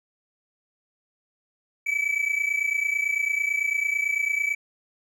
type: tone pair together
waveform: triangle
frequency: 2277 / 2306 Hz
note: C#7 / D7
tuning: +46 / -32 cents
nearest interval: unison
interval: 22 cents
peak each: -25 / -23 dBFS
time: 1.86-4.55 s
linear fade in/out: 10 ms
effects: none